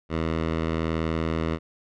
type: tone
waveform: 10% pulse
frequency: 81 Hz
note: E2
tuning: 30 cents flat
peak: -16 dBFS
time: 0.09-1.59 s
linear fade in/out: 50 ms
effects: low-pass 3000 Hz 12 dB/octave